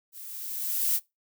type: noise with level ramp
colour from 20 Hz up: violet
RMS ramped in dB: -44 to -23 dBFS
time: 0.12-1 s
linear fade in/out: 50 ms
effects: noise-tail reverb RT60 0.2 s tail -22 dB re dry